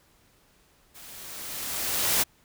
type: noise with level ramp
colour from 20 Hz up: white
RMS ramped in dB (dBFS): -47 to -22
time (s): 0.94-2.24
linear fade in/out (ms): 20
effects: pink hiss -62 dBFS RMS until 2.44 s